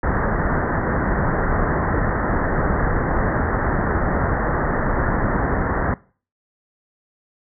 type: low-pass noise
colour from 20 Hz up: pink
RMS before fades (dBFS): -20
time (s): 0.03-5.94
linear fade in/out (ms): 2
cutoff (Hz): 1900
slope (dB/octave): 96
effects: noise-tail reverb RT60 0.4 s tail -21 dB re dry